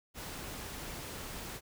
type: noise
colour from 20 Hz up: pink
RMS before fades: -43 dBFS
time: 0.14-1.61 s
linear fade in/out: 50 ms
effects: none